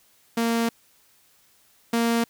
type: tone pair in turn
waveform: sawtooth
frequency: 231 / 232.3 Hz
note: A#3 / A#3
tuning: -16 / -6 cents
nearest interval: unison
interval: 10 cents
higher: second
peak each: -17 / -16 dBFS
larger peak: second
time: 0.37-0.69 / 1.93-2.24 s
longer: first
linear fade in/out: 5 ms
effects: white hiss -60 dBFS RMS until 2.29 s